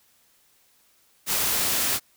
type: noise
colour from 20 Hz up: white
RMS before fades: -24 dBFS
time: 1.26-2 s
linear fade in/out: 50 ms
effects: white hiss -62 dBFS RMS until 2.16 s